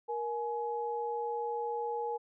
sine tone pair together, 470.3 / 843 Hz, A#4 / G#5, +15 / +26 cents, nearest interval minor seventh, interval 1011 cents, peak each -35 / -35 dBFS, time 0.08-2.18 s, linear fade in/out 20 ms, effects none

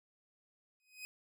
sawtooth tone with exponential growth, 2510 Hz, D#7, 15 cents sharp, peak -38 dBFS, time 0.8-1.05 s, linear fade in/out 0 ms, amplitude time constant 53 ms, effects none

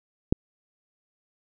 click, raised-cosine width 3 ms, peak -6 dBFS, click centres 0.325 s, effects none

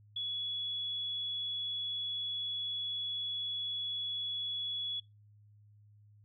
sine tone, 3384 Hz, G#7, 32 cents sharp, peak -34 dBFS, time 0.16-5 s, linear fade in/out 5 ms, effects noise-tail reverb RT60 0.2 s tail -21 dB re dry + added 104 Hz sine -58 dBFS peak until 6.24 s

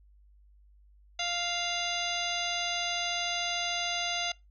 harmonic tone with a mistuned harmonic, 698.5 Hz, F5, in tune, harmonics 1 / 2 / 3 / 4 / 5 / 6 / 7 / 9, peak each -36 / -41 / -37 / -36 / -36 / -39 / -41 / -40 dBFS, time 1.19-4.32 s, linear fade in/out 5 ms, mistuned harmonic 6, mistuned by -100 cents, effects noise-tail reverb RT60 0.2 s tail -22 dB re dry + added 50 Hz sine -56 dBFS peak until 4.5 s

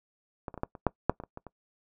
clicks, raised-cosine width 1 ms, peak -21 / -27 / -26 / -15 / -29 / -9 / -7 / -25 / -27 / -26 / -29 dBFS, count 11, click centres 0.482 / 0.542 / 0.577 / 0.634 / 0.752 / 0.867 / 1.096 / 1.201 / 1.237 / 1.374 / 1.467 s, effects noise-tail reverb RT60 0.1 s tail -22 dB re dry

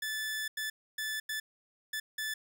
sawtooth tone bursts at uneven times, 1744 Hz, A6, 16 cents flat, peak -30 dBFS, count 6, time 0.02-0.48 / 0.57-0.7 / 0.98-1.2 / 1.29-1.4 / 1.93-2 / 2.18-2.34 s, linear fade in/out 5 ms, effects none

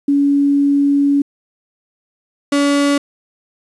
sine / 35% pulse tone pair in turn, 282.8 / 284.6 Hz, C#4 / C#4, +35 / +46 cents, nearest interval unison, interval 11 cents, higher second, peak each -10 dBFS, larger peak neither, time 0.08-1.22 / 2.52-2.98 s, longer first, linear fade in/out 5 ms, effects resampled to 24000 Hz + 8-bit

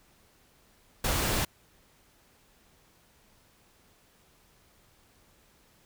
pink noise, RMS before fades -28 dBFS, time 1.04-1.45 s, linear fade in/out 5 ms, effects pink hiss -63 dBFS RMS until 5.85 s

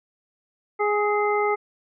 harmonic tone with a mistuned harmonic, 415.3 Hz, G#4, in tune, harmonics 1 / 2 / 3 / 5, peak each -22 / -25 / -27 / -29 dBFS, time 0.79-1.56 s, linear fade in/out 20 ms, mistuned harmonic 3, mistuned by +21 cents, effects none

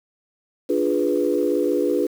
sine chord, D diminished seventh, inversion none, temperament equal, 293.7 / 349.2 / 415.3 / 493.9 Hz, D4 / F4 / Ab4 / Cb5, 0 / 0 / 0 / 0 cents, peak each -23 dBFS, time 0.69-2.07 s, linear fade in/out 10 ms, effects tanh soft clip ceiling -7 dBFS + 7-bit

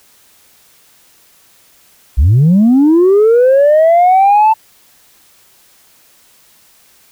sine linear sweep, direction up, 56.3 to 892 Hz, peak -3 dBFS, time 2.17-4.54 s, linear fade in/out 20 ms, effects tanh soft clip ceiling -3 dBFS + white hiss -48 dBFS RMS until 7.11 s

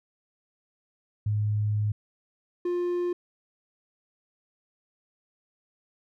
sine / triangle tone pair in turn, 105.3 / 352.7 Hz, G#2 / F4, +24 / +17 cents, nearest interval octave + major sixth, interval 2093 cents, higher second, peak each -23 dBFS, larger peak neither, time 1.26-1.92 / 2.65-3.13 s, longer first, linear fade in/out 5 ms, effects none

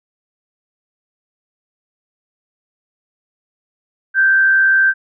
sine tone with frequency modulation, 1562 Hz, G6, 7 cents flat, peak -9 dBFS, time 4.14-4.94 s, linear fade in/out 50 ms, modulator 85.4 Hz, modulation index 0.37, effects none

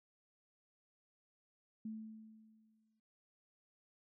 sine tone with exponential decay, 219.1 Hz, A3, 7 cents flat, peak -40 dBFS, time 1.85-3 s, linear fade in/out 5 ms, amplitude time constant 250 ms, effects none

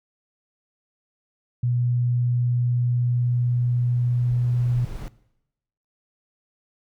sine tone, 122 Hz, B2, 21 cents flat, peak -19 dBFS, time 1.63-4.85 s, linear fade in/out 5 ms
brown noise with exponential growth, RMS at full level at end -32 dBFS, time 1.95-5.08 s, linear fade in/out 0 ms, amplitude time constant 680 ms
effects noise-tail reverb RT60 0.9 s tail -20 dB re dry

